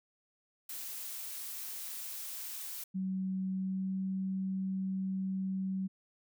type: noise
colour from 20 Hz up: blue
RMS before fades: -42 dBFS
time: 0.69-2.84 s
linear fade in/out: 5 ms
type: tone with pitch glide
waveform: sine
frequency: 188.9 to 190.32 Hz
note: F#3 to F#3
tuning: +36 to +49 cents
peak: -32 dBFS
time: 2.94-5.88 s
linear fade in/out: 20 ms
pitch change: +13 cents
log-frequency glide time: 3.52-3.99 s
effects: none